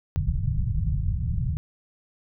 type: low-pass noise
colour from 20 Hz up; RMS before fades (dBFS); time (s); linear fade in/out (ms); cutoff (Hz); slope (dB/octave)
white; -25; 0.16-1.57; 0; 150; 48
effects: none